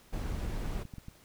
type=noise; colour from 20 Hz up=brown; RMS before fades=-35 dBFS; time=0.12-0.84 s; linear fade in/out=20 ms
type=clicks; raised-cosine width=5 ms; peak=-31 dBFS; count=7; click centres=0.478 / 0.596 / 0.657 / 0.853 / 0.938 / 0.983 / 1.084 s
effects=pink hiss -60 dBFS RMS until 1.24 s